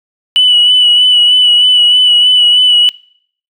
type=tone with vibrato; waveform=sine; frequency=2960 Hz; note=F#7; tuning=in tune; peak=-3 dBFS; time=0.36-2.89 s; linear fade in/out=0 ms; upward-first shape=sine; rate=3.2 Hz; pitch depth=27 cents each way; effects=noise-tail reverb RT60 0.6 s tail -25 dB re dry + tanh soft clip ceiling 0 dBFS